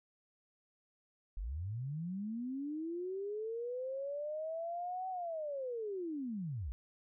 sine linear two-way sweep, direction up then down, 40 to 757 to 51.4 Hz, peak -37 dBFS, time 1.37-6.72 s, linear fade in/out 0 ms, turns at 5.09 s, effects none

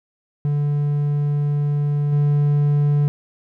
triangle tone with level steps, 145.7 Hz, D3, 13 cents flat, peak -15 / -12 dBFS, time 0.45-3.08 s, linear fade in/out 0 ms, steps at 2.12 s, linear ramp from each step 10 ms, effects none

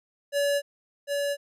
square tone with echo, 570 Hz, C#5, 48 cents sharp, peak -23 dBFS, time 0.32-0.62 s, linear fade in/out 50 ms, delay 750 ms, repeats 1, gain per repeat -3 dB, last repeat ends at 1.37 s, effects resampled to 32000 Hz

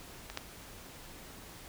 clicks, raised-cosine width 0.2 ms, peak -24 / -17 dBFS, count 2, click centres 0.3 / 0.374 s, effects pink hiss -50 dBFS RMS until 1.68 s

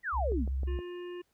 sine exponential sweep, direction down, 1989 to 185 Hz, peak -30 dBFS, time 0.03-0.47 s, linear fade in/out 50 ms
sine tone with vibrato, 66.5 Hz, C2, 29 cents sharp, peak -29 dBFS, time 0.12-0.81 s, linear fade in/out 50 ms, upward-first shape sine, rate 15 Hz, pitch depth 40 cents each way
click train, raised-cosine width 2 ms, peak -29 dBFS, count 4, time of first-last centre 0.32-0.789 s, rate 6.39 Hz
harmonic tone, 354.3 Hz, F4, 25 cents sharp, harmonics 1 / 3 / 5 / 7 / 8, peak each -38 / -53 / -54 / -60 / -56 dBFS, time 0.67-1.22 s, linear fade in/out 10 ms
effects pink hiss -75 dBFS RMS until 1.33 s

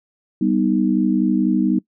sine chord, G augmented, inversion none, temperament equal with one note detuned, 195.09 / 246.9 / 311.1 Hz, G3 / B3 / D#4, -8 / 0 / 0 cents, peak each -19 dBFS, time 0.41-1.79 s, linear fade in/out 5 ms, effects noise-tail reverb RT60 0.1 s tail -22 dB re dry

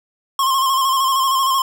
square tone with vibrato, 1068 Hz, C6, 35 cents sharp, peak -15 dBFS, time 0.39-1.62 s, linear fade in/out 2 ms, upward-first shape square, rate 13 Hz, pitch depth 38 cents each way, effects none

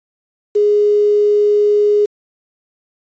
sine tone with quantisation, 415.3 Hz, G#4, in tune, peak -9 dBFS, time 0.55-2.06 s, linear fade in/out 10 ms, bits 6, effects resampled to 16000 Hz

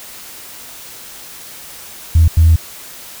sine tone bursts at uneven times, 81.6 Hz, E2, 17 cents flat, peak -4 dBFS, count 2, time 2.15-2.28 / 2.37-2.56 s, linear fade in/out 5 ms, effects tanh soft clip ceiling -1 dBFS + white hiss -34 dBFS RMS until 3.2 s

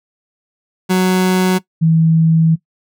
30% pulse / sine tone pair in turn, 185 / 162.13 Hz, F#3 / E3, 0 / -28 cents, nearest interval major second, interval 228 cents, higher first, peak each -8 dBFS, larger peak neither, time 0.89-1.59 / 1.81-2.56 s, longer second, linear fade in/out 20 ms, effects noise-tail reverb RT60 0.1 s tail -19 dB re dry

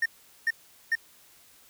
triangle tone bursts, 1828 Hz, A#6, 34 cents flat, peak -20 dBFS, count 3, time 0.02-0.954 s, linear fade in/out 5 ms, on 38 ms, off 410 ms, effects white hiss -57 dBFS RMS until 1.69 s

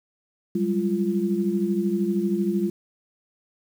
sine tone cluster, 189.7 / 202.6 / 345.5 Hz, F#3 / G#3 / F4, +43 / -43 / -19 cents, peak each -27 / -24 / -25 dBFS, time 0.55-2.7 s, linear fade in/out 5 ms, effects 8-bit

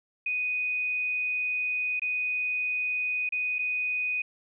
sine tone with dropouts, 2489 Hz, D#7, in tune, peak -26 dBFS, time 0.26-4.22 s, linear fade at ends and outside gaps 5 ms, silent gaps 1.996-2.018 / 3.291-3.322 / 3.585-3.59 s, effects none

